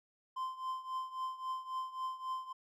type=tone with tremolo; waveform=triangle; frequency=1038 Hz; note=C6; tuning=14 cents flat; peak=-32 dBFS; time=0.36-2.53 s; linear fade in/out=10 ms; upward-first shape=triangle; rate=3.7 Hz; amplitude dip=85%; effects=none